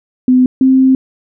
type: tone pair in turn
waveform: sine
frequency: 254 / 262.5 Hz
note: B3 / C4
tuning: +49 / +6 cents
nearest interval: minor second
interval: 57 cents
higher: second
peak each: -5 dBFS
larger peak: neither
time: 0.28-0.46 / 0.61-0.95 s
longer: second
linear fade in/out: 2 ms
effects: none